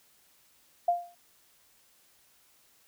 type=tone with exponential decay; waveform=sine; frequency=698.5 Hz; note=F5; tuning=in tune; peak=-19 dBFS; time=0.88-1.15 s; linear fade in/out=5 ms; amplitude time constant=57 ms; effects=white hiss -64 dBFS RMS until 2.87 s